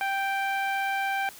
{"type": "tone with low-pass filter", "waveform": "sawtooth", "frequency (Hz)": 784, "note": "G5", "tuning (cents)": 0, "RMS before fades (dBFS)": -28, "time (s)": [0.01, 1.29], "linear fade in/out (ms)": 0, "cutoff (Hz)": 2200, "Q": 1.9, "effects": ["white hiss -47 dBFS RMS until 1.39 s", "high-pass 80 Hz 12 dB/octave"]}